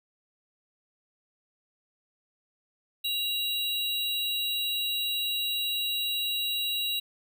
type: tone pair together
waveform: square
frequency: 2794 / 3894 Hz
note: F7 / B7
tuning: 0 / -25 cents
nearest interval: tritone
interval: 575 cents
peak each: -34 / -29 dBFS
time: 3.04-7 s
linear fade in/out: 10 ms
effects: none